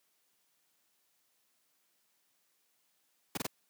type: noise bursts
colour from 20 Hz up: pink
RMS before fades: -34 dBFS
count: 3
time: 3.35-3.468 s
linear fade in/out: 5 ms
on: 24 ms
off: 23 ms
effects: white hiss -75 dBFS RMS until 3.69 s + high-pass 150 Hz 12 dB/octave